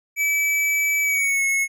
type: tone with pitch glide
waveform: square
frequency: 2300 to 2185 Hz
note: D7 to C#7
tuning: -37 to -26 cents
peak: -19 dBFS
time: 0.16-1.68 s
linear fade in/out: 50 ms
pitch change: -89 cents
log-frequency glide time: 1.02-1.43 s
effects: none